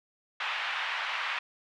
white band-pass noise, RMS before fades -33 dBFS, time 0.4-1.39 s, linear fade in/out 5 ms, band 820 to 2900 Hz, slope 24 dB/octave, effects none

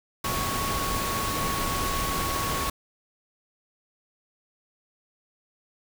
sine tone in noise, 1108.7 Hz, C#6, in tune, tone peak -30 dBFS, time 0.24-2.7 s, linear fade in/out 5 ms, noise pink, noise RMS -29 dBFS, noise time 0.24-2.7 s, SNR -4 dB, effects none

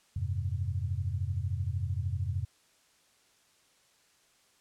sine chord, F suspended second, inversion none, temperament equal with one note detuned, 87.31 / 100.41 / 130.81 Hz, F2 / G2 / C3, 0 / +42 / 0 cents, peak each -33 / -33 / -37 dBFS, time 0.16-2.45 s, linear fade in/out 5 ms, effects white hiss -66 dBFS RMS until 4.6 s + low-pass 9000 Hz 12 dB/octave

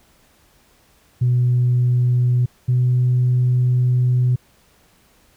sine tone pair in turn, 123.47 / 124.9 Hz, B2 / B2, 0 / +20 cents, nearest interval unison, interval 20 cents, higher second, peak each -12 dBFS, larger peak neither, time 1.21-2.46 / 2.68-4.36 s, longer second, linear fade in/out 10 ms, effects tanh soft clip ceiling -10 dBFS + pink hiss -56 dBFS RMS until 5.36 s

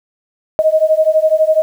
sine beating tone pair, 622.3 / 634.3 Hz, D#5 / D#5, 0 / +33 cents, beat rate 12 Hz, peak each -12 dBFS, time 0.59-1.62 s, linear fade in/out 0 ms, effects 7-bit

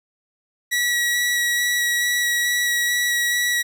sawtooth tone with vibrato, 1929 Hz, B6, 41 cents flat, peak -15 dBFS, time 0.71-3.63 s, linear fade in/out 20 ms, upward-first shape square, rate 2.3 Hz, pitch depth 8 cents each way, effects none

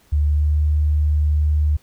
sine tone with pitch glide, 73.9 to 75.1 Hz, D2 to D2, +11 to +39 cents, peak -14 dBFS, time 0.12-1.77 s, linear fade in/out 10 ms, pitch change +28 cents, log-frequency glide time 0.26-0.55 s, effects pink hiss -56 dBFS RMS until 1.82 s

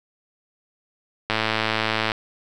click train, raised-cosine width 0.3 ms, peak -5 dBFS, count 91, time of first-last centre 1.3-2.118 s, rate 110 Hz, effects none

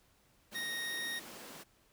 pink high-pass noise, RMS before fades -50 dBFS, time 0.51-1.64 s, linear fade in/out 20 ms, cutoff 180 Hz, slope 24 dB/octave
25% pulse tone, 1864.7 Hz, A#6, in tune, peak -33 dBFS, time 0.54-1.2 s, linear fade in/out 20 ms
effects pink hiss -69 dBFS RMS until 1.92 s

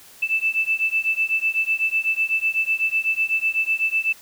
sine beating tone pair, 2637 / 2645 Hz, E7 / E7, 0 / +5 cents, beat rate 8 Hz, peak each -22 / -22 dBFS, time 0.22-4.13 s, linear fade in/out 10 ms, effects white hiss -47 dBFS RMS until 4.21 s

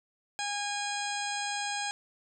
harmonic tone with a mistuned harmonic, 818 Hz, G#5, 26 cents flat, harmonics 1 / 2 / 3 / 4 / 5 / 6 / 8 / 9 / 10, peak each -35 / -38 / -40 / -41 / -42 / -43 / -44 / -45 / -45 dBFS, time 0.39-1.91 s, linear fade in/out 0 ms, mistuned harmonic 6, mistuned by +42 cents, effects none

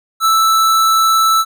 square tone, 1318.5 Hz, E6, in tune, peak -10 dBFS, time 0.2-1.45 s, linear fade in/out 50 ms, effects none

